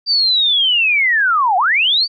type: linear two-way sweep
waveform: sine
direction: down then up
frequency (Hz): 4699 to 698.5 to 4699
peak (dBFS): -11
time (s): 0.06-2.08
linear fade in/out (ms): 50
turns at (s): 1.57
effects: none